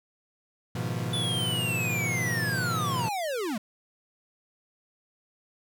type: chord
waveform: 40% pulse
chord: F half-diminished seventh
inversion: first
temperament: equal with one note detuned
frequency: 105.64 / 123.47 / 155.56 / 174.61 Hz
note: Ab2 / Cb3 / Eb3 / F3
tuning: +30 / 0 / 0 / 0 cents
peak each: -35 / -31 / -37 / -34 dBFS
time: 0.75-3.09 s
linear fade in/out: 5 ms
type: linear sweep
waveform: square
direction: down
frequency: 3492 to 193.1 Hz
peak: -29 dBFS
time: 1.13-3.58 s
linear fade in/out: 5 ms
effects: none